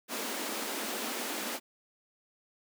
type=high-pass noise; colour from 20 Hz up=pink; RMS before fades=-36 dBFS; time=0.08-1.6 s; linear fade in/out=50 ms; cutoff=210 Hz; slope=96 dB/octave; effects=none